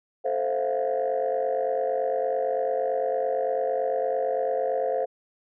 sine chord, F major seventh, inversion first, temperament equal with one note detuned, 440 / 523.3 / 659.3 / 708.2 Hz, A4 / C5 / E5 / F5, 0 / 0 / 0 / +24 cents, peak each -29 / -25 / -30 / -29 dBFS, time 0.24-5.06 s, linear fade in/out 20 ms, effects tanh soft clip ceiling -17 dBFS

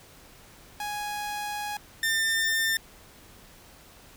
sawtooth tone pair in turn, 830.6 / 1799 Hz, G#5 / A6, 0 / +38 cents, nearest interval octave + minor second, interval 1338 cents, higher second, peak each -27 / -20 dBFS, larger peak second, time 0.8-1.77 / 2.03-2.77 s, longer first, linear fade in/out 2 ms, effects pink hiss -52 dBFS RMS until 4.16 s

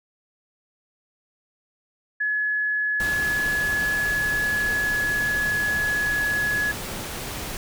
sine tone with pitch glide, 1700 to 1689.2 Hz, G#6 to G#6, +40 to +29 cents, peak -21 dBFS, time 2.2-6.72 s, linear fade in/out 10 ms, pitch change -11 cents, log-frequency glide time 2.96-6.33 s
pink noise, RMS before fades -32 dBFS, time 3-7.57 s, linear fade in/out 0 ms
effects none

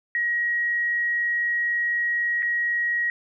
sine tone with dropouts, 1898 Hz, A#6, 31 cents sharp, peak -21 dBFS, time 0.15-3.1 s, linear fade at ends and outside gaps 1 ms, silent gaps 2.423-2.428 s, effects none

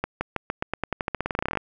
accelerating click train, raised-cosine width 0.5 ms, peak -10 dBFS, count 23, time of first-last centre 0.04-1.573 s, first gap 170 ms, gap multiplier 0.9, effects none

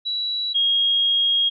sine tone pair in turn, 3919 / 3267 Hz, B7 / G#7, -14 / -29 cents, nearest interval minor third, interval 315 cents, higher first, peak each -22 / -16 dBFS, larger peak second, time 0.05-0.54 / 0.54-1.5 s, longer second, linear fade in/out 20 ms, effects none

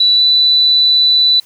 sine tone with pitch glide, 3951 to 3978 Hz, B7 to B7, 0 to +12 cents, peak -7 dBFS, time 0-1.4 s, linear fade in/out 5 ms, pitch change +12 cents, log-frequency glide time 0.16-0.21 s, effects white hiss -47 dBFS RMS until 1.45 s

